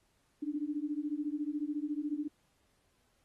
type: beating tone pair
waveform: sine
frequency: 289.6 / 303.6 Hz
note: D4 / D#4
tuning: -24 / -42 cents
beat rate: 14 Hz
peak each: -36 / -36 dBFS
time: 0.42-2.28 s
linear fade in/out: 10 ms
effects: pink hiss -74 dBFS RMS until 3.24 s + AAC 32 kbps